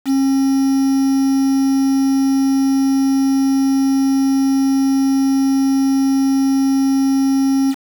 triangle tone with quantisation, 270 Hz, C#4, 45 cents flat, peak -10 dBFS, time 0.05-7.75 s, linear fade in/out 50 ms, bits 5, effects none

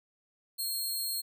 15% pulse tone, 4244 Hz, C8, 24 cents sharp, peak -25 dBFS, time 0.58-1.22 s, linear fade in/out 20 ms, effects none

